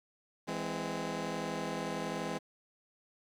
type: chord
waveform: 15% pulse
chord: E augmented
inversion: none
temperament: just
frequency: 164.81 / 206 / 257.5 Hz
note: E3 / G#3 / B#3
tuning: 0 / -14 / -28 cents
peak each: -33 / -33 / -34 dBFS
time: 0.47-2.39 s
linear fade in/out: 20 ms
effects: low-pass 8000 Hz 12 dB/octave + 10-bit